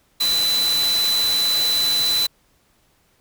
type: tone in noise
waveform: sine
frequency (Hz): 4000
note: B7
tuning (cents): +21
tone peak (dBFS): -17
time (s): 0.2-2.27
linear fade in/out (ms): 10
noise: white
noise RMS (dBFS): -26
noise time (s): 0.2-2.27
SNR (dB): +6
effects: pink hiss -61 dBFS RMS until 3.2 s